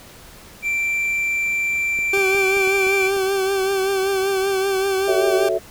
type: tone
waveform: triangle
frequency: 2349 Hz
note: D7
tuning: in tune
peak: -17 dBFS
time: 0.62-3.11 s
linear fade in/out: 50 ms
type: clicks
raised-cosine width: 2 ms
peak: -24 dBFS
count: 7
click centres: 1.989 / 2.175 / 2.348 / 2.569 / 2.675 / 2.868 / 3.166 s
type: tone with vibrato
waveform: 40% pulse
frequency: 387.3 Hz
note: G4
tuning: 21 cents flat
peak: -17 dBFS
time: 2.13-5.49 s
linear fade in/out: 5 ms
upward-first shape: triangle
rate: 5.2 Hz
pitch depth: 47 cents each way
type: chord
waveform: sine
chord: F# minor seventh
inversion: none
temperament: equal with one note detuned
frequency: 370 / 440 / 566.3 / 659.3 Hz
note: F#4 / A4 / C#5 / E5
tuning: 0 / 0 / +37 / 0 cents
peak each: -23 / -24 / -26 / -21 dBFS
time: 5.07-5.59 s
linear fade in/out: 20 ms
effects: pink hiss -43 dBFS RMS until 5.7 s